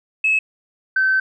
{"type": "tone pair in turn", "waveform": "sine", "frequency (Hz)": [2588, 1538.8], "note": ["E7", "G6"], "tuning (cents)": [-32, -33], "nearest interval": "major sixth", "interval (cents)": 901, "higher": "first", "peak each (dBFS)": -13, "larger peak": "neither", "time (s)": [[0.24, 0.39], [0.96, 1.2]], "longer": "second", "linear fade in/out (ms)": 5, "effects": ["tanh soft clip ceiling -9 dBFS"]}